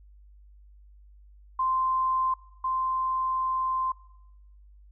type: tone pair in turn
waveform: sine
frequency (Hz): 1042 / 1042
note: C6 / C6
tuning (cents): -7 / -7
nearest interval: unison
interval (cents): 0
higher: neither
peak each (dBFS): -23 / -25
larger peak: first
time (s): 1.59-2.34 / 2.64-3.92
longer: second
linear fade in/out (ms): 5
effects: noise-tail reverb RT60 1.0 s tail -21 dB re dry + added 50 Hz sine -50 dBFS peak until 4.91 s